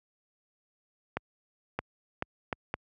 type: accelerating click train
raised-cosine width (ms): 0.5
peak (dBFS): -15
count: 5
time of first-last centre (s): 1.17-2.74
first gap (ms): 620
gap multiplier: 0.7
effects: high-pass 60 Hz 12 dB/octave